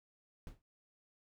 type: noise with exponential decay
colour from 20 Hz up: brown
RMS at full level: -43 dBFS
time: 0.47-0.62 s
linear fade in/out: 1 ms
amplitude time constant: 32 ms
effects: none